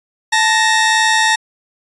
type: tone pair together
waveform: sawtooth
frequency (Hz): 880 / 1862.4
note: A5 / A#6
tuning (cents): 0 / -2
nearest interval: octave + minor second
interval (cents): 1298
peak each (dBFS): -10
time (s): 0.32-1.36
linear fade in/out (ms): 10
effects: resampled to 22050 Hz